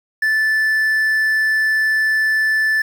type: tone with quantisation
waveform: triangle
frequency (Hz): 1753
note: A6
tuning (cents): -7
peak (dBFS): -12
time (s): 0.22-2.82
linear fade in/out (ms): 5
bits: 7
effects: none